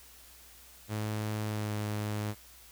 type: tone with pitch glide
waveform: sawtooth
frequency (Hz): 107.1 to 105.38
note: A2 to G#2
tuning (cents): -46 to +26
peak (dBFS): -28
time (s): 0.88-2.35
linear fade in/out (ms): 50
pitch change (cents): -28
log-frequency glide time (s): 1.46-1.7
effects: added 60 Hz sine -60 dBFS peak until 2.71 s + white hiss -55 dBFS RMS until 2.71 s